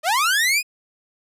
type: linear sweep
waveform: sawtooth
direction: up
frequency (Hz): 586 to 2541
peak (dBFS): -13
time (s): 0.03-0.63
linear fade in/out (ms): 50
effects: resampled to 32000 Hz